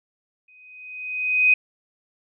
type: tone with exponential growth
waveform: sine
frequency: 2505 Hz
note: D#7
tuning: 11 cents sharp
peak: -11 dBFS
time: 0.48-1.54 s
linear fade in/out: 5 ms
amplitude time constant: 230 ms
effects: none